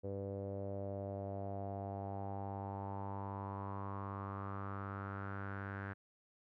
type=tone with low-pass filter sweep; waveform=sawtooth; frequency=98.7 Hz; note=G2; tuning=12 cents sharp; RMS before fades=-43 dBFS; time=0.03-5.94 s; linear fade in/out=20 ms; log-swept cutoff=500 to 1600 Hz; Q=5.5; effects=none